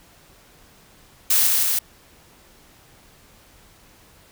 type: noise with echo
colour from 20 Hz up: blue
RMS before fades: -17 dBFS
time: 1.3-1.47 s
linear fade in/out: 5 ms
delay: 160 ms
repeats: 2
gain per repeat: -2 dB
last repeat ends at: 1.79 s
effects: pink hiss -52 dBFS RMS until 4.31 s